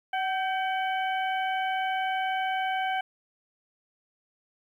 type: harmonic tone with a mistuned harmonic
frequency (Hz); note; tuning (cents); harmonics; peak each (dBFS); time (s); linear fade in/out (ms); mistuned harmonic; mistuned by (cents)
756; F#5; +37; 1 / 2 / 3 / 4; -27 / -33 / -37 / -39; 0.13-3.01; 5; 2; +56
effects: 10-bit